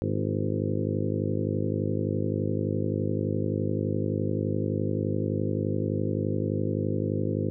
harmonic tone with a mistuned harmonic, 51.7 Hz, G#1, 7 cents flat, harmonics 2 / 3 / 4 / 5 / 6 / 7 / 8 / 9 / 10, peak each -30 / -32 / -33 / -34 / -35 / -35 / -36 / -37 / -37 dBFS, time 0.02-7.5 s, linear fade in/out 0 ms, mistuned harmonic 6, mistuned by +45 cents, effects none

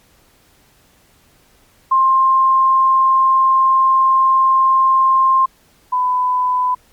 sine tone pair in turn, 1057 / 1001.3 Hz, C6 / B5, +17 / +24 cents, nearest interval minor second, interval 93 cents, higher first, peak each -9 / -13 dBFS, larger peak first, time 1.91-5.46 / 5.92-6.75 s, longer first, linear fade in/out 10 ms, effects pink hiss -53 dBFS RMS until 6.92 s + MP3 96 kbps

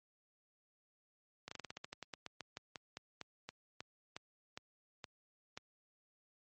slowing click train, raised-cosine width 0.2 ms, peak -27 dBFS, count 23, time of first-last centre 1.48-5.575 s, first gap 34 ms, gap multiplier 1.14, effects high-pass 80 Hz 12 dB/octave + MP3 32 kbps

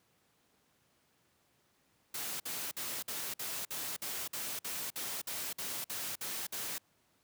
white noise bursts, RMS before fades -39 dBFS, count 15, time 2.14-6.782 s, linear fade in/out 5 ms, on 260 ms, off 53 ms, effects pink hiss -72 dBFS RMS until 7.23 s + high-pass 100 Hz 12 dB/octave

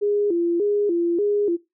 sine tone with vibrato, 375.3 Hz, F#4, 25 cents sharp, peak -18 dBFS, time 0.01-1.57 s, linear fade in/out 20 ms, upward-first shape square, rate 1.7 Hz, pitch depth 160 cents each way, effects noise-tail reverb RT60 0.2 s tail -18 dB re dry

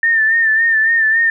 sine tone with vibrato, 1797 Hz, A6, 36 cents sharp, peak -10 dBFS, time 0.03-1.3 s, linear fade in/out 2 ms, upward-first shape sine, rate 3.6 Hz, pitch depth 49 cents each way, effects none

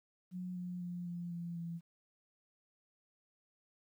sine tone with pitch steps, 181.3 / 178.7 / 176.14 / 173.61 / 171.12 / 168.67 Hz, F#3 / F3 / F3 / F3 / F3 / E3, -35 / +40 / +15 / -10 / -35 / +40 cents, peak -39 dBFS, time 0.31-1.81 s, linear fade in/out 50 ms, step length 250 ms, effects 12-bit

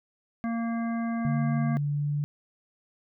harmonic tone, 230.6 Hz, A#3, 19 cents flat, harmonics 1 / 3 / 5 / 7 / 9, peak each -27 / -37 / -41 / -44 / -46 dBFS, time 0.44-1.77 s, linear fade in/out 0 ms
sine tone with pitch glide, 145 to 146.09 Hz, D3 to D3, -22 to -9 cents, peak -25 dBFS, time 1.25-2.24 s, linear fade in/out 0 ms, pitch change +13 cents, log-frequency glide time 1.88-2.07 s
effects none

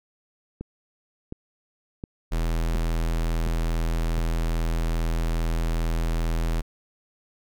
click train, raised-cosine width 3 ms, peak -20 dBFS, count 6, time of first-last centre 0.61-4.181 s, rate 1.4 Hz
square tone, 41.2 Hz, E1, in tune, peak -23 dBFS, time 2.31-6.62 s, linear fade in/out 20 ms
effects none

